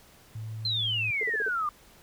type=tone; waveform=sine; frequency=110 Hz; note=A2; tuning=in tune; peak=-34 dBFS; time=0.35-1.11 s; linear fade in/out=5 ms
type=exponential sweep; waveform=sine; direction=down; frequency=4186 to 1174.7 Hz; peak=-26 dBFS; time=0.65-1.69 s; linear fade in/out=2 ms
type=tone bursts; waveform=sine; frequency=437.2 Hz; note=A4; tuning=11 cents flat; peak=-31 dBFS; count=5; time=1.21-1.484 s; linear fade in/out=2 ms; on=22 ms; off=41 ms
effects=pink hiss -56 dBFS RMS until 2.02 s